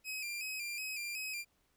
sawtooth tone with vibrato, 2461 Hz, D#7, 20 cents flat, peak -35 dBFS, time 0.04-1.45 s, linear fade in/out 50 ms, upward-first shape square, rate 2.7 Hz, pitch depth 56 cents each way, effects pink hiss -75 dBFS RMS until 1.76 s

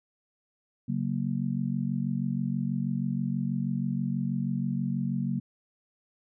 sine chord, F# major, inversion second, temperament just, 138.75 / 185 / 231.2 Hz, C#3 / F#3 / A#3, +2 / 0 / -14 cents, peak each -31 dBFS, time 0.88-5.4 s, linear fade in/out 10 ms, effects none

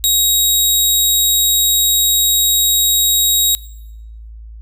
15% pulse tone, 3800 Hz, A#7, 33 cents sharp, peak -4 dBFS, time 0.04-3.55 s, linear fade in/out 0 ms, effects noise-tail reverb RT60 0.9 s tail -21 dB re dry + added 55 Hz sine -31 dBFS peak until 4.61 s

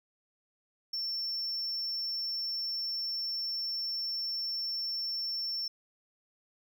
triangle tone, 5410 Hz, E8, 44 cents sharp, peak -30 dBFS, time 0.93-5.68 s, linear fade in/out 5 ms, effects tanh soft clip ceiling -27 dBFS + 12-bit

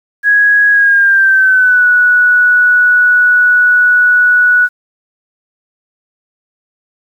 sine tone with pitch glide, 1661.2 to 1471.4 Hz, G#6 to F#6, 0 to -10 cents, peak -5 dBFS, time 0.23-4.69 s, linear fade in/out 50 ms, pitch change -210 cents, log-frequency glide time 0.71-1.86 s, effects 7-bit

